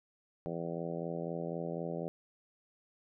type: harmonic tone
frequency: 84 Hz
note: E2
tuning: 33 cents sharp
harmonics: 2 / 3 / 4 / 5 / 6 / 7 / 8 / 9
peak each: -40 / -46 / -44 / -43 / -43 / -43 / -49 / -50 dBFS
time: 0.46-2.08 s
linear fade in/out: 0 ms
effects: none